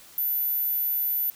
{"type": "tone", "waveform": "sine", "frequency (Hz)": 14020, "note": "A9", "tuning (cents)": -7, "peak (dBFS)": -23, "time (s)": [0.18, 1.3], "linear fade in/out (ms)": 0, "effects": ["white hiss -50 dBFS RMS until 1.35 s"]}